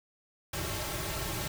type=noise with comb filter; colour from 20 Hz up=pink; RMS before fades=-35 dBFS; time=0.53-1.48 s; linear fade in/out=5 ms; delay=4.1 ms; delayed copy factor=-0.9; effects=none